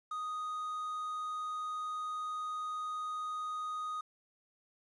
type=tone with quantisation; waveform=triangle; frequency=1244.5 Hz; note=D#6; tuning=in tune; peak=-34 dBFS; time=0.11-4.01 s; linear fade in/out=5 ms; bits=10; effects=resampled to 22050 Hz